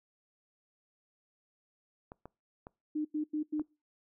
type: clicks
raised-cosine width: 1 ms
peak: -32 dBFS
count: 4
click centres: 2.119 / 2.256 / 2.669 / 3.596 s
type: tone bursts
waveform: sine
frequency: 303.8 Hz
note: D#4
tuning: 41 cents flat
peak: -30 dBFS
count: 4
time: 2.95-3.623 s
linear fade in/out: 10 ms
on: 100 ms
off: 91 ms
effects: noise-tail reverb RT60 0.3 s tail -25 dB re dry